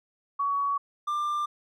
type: tone pair in turn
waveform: sine / triangle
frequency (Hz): 1126 / 1189.7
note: C#6 / D6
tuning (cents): +27 / +22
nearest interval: minor second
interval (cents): 95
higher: second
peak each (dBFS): -24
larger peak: neither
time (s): 0.39-0.78 / 1.07-1.46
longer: neither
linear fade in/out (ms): 10
effects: none